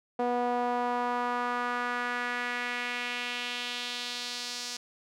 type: tone with band-pass filter sweep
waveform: sawtooth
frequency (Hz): 243.8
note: B3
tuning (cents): -22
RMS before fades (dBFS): -32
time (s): 0.19-4.77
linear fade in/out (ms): 5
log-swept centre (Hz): 640 to 5400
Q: 2
effects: none